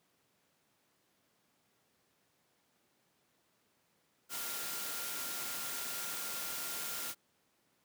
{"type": "tone in noise", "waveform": "sine", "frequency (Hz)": 1396.9, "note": "F6", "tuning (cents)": 0, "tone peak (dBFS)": -49, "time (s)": [4.29, 7.15], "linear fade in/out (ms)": 50, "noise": "white", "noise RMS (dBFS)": -40, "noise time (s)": [4.29, 7.15], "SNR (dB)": -12, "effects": ["pink hiss -74 dBFS RMS until 7.84 s", "high-pass 150 Hz 12 dB/octave"]}